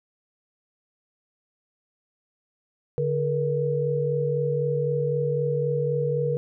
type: tone cluster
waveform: sine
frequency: 144.5 / 434.4 / 478.3 Hz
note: D3 / A4 / A#4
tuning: -28 / -22 / +44 cents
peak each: -26 / -32 / -24 dBFS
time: 2.98-6.37 s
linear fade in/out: 0 ms
effects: none